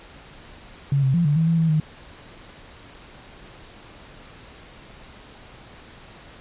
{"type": "tone with pitch steps", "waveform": "sine", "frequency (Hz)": [139.2, 132.9, 171.2, 146.2, 162.1, 165.7, 162.5, 154.8], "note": ["C#3", "C3", "F3", "D3", "E3", "E3", "E3", "D#3"], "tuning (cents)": [8, 27, -34, -7, -29, 9, -24, -9], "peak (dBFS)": -16, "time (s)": [0.92, 1.8], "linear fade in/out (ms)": 2, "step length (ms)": 110, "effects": ["pink hiss -45 dBFS RMS until 6.4 s", "resampled to 8000 Hz"]}